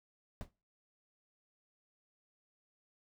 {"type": "noise with exponential decay", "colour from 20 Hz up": "brown", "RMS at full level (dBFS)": -38, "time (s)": [0.41, 0.51], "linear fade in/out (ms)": 0, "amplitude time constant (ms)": 20, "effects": ["noise-tail reverb RT60 0.3 s tail -21 dB re dry"]}